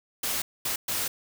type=noise bursts at uneven times; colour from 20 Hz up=white; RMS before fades=-29 dBFS; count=3; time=0.23-0.42 / 0.65-0.76 / 0.88-1.08 s; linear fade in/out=5 ms; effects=none